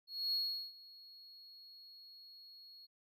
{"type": "tone with ADSR envelope", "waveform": "triangle", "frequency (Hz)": 4322, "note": "C#8", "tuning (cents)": -45, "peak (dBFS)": -31, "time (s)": [0.07, 2.87], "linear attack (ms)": 260, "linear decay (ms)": 390, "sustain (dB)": -22, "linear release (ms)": 24, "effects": []}